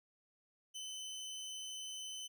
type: tone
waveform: 25% pulse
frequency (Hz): 3038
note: F#7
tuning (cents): +45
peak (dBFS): -40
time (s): 0.74-2.28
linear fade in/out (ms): 20
effects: none

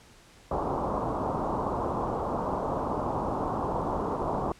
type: low-pass noise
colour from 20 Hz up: white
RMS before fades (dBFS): -30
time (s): 0.51-4.52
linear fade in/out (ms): 2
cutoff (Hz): 1100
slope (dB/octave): 48
effects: pink hiss -55 dBFS RMS until 4.59 s + low-pass 9000 Hz 12 dB/octave

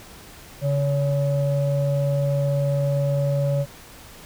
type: tone pair together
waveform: sine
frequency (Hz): 141.1 / 564.4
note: C#3 / C#5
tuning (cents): +31 / +31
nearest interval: 2 octaves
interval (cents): 2400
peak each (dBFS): -19 / -23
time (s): 0.61-3.66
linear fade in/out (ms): 50
effects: tanh soft clip ceiling -13 dBFS + pink hiss -44 dBFS RMS until 4.25 s

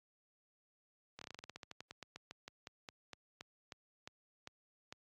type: slowing click train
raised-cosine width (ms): 0.2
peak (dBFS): -30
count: 26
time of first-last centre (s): 1.19-4.925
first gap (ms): 24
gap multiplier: 1.13
effects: high-pass 80 Hz 12 dB/octave + AAC 32 kbps

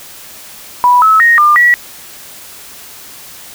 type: tone with pitch steps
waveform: sine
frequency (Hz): 983 / 1296 / 1866 / 1199 / 1933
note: B5 / E6 / A#6 / D6 / B6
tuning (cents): -8 / -30 / +1 / +36 / -38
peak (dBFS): -4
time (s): 0.84-1.74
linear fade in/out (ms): 0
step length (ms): 180
effects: white hiss -33 dBFS RMS until 3.54 s

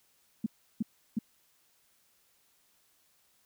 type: tone bursts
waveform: sine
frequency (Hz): 220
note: A3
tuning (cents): 0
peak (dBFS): -26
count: 3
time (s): 0.44-1.189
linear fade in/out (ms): 5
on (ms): 23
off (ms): 340
effects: white hiss -69 dBFS RMS until 3.45 s

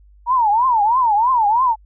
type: tone with vibrato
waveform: sine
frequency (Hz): 924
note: A#5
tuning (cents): -16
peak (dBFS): -12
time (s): 0.26-1.76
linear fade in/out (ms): 50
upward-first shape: triangle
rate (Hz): 3.1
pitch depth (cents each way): 250
effects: added 50 Hz sine -45 dBFS peak until 1.85 s

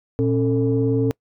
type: tone cluster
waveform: sine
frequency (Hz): 118.1 / 272.5 / 445.5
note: A#2 / C#4 / A4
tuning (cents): +23 / -29 / +22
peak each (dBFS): -20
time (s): 0.19-1.11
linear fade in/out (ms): 0
effects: noise-tail reverb RT60 0.1 s tail -26 dB re dry + tanh soft clip ceiling -9 dBFS

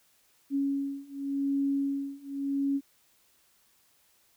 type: beating tone pair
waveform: sine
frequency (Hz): 277.2 / 278.08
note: C#4 / C#4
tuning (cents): 0 / +6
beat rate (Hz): 0.88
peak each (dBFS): -31 / -30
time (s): 0.5-2.81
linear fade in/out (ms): 50
effects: white hiss -66 dBFS RMS until 4.36 s

